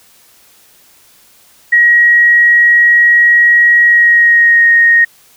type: tone with pitch glide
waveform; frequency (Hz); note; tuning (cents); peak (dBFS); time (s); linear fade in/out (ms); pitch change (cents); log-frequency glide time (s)
sine; 1900 to 1864.1; A#6 to A#6; +33 to -1; -4; 1.72-5.05; 10; -34; 3.84-4.69
effects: white hiss -46 dBFS RMS until 5.36 s